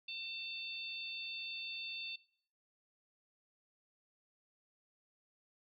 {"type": "harmonic tone", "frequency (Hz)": 894, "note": "A5", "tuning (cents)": 27, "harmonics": [3, 4, 5], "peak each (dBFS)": [-44, -46, -48], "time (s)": [0.08, 2.16], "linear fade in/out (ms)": 5, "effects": ["noise-tail reverb RT60 0.7 s tail -23 dB re dry"]}